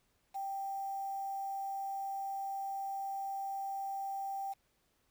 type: tone with quantisation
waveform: sine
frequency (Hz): 784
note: G5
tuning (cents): 0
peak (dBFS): -36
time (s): 0.34-4.54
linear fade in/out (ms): 20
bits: 9
effects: pink hiss -75 dBFS RMS until 5.1 s